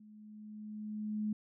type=tone with level ramp; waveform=sine; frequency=212.6 Hz; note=G#3; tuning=41 cents sharp; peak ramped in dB=-54 to -31 dBFS; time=0-1.33 s; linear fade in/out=5 ms; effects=none